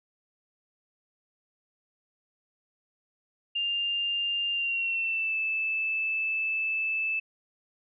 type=tone with pitch glide; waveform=sine; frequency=2800 to 2628 Hz; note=F7 to E7; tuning=+4 to -6 cents; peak=-26 dBFS; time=3.55-7.2 s; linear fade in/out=10 ms; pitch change=-110 cents; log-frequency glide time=4.52-5.36 s; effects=none